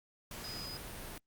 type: tone in noise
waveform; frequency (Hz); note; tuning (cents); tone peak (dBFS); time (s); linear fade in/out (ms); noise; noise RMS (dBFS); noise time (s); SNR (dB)
sine; 4978; D#8; 0; -43; 0.44-0.77; 2; pink; -45; 0.31-1.18; -1
effects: Opus 48 kbps